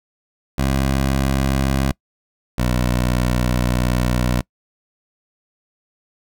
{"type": "tone pair in turn", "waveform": "15% pulse", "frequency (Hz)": [67.1, 61.34], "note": ["C2", "B1"], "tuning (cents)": [44, -11], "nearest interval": "major second", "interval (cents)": 155, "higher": "first", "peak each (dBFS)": -10, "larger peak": "neither", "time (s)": [[0.58, 1.92], [2.58, 4.41]], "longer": "second", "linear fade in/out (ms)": 5, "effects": ["noise-tail reverb RT60 0.1 s tail -25 dB re dry"]}